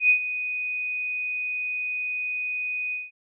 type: tone with ADSR envelope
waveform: sine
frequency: 2489 Hz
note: D#7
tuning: in tune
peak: -13 dBFS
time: 0-3.11 s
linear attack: 95 ms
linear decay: 91 ms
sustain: -13 dB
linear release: 180 ms
effects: none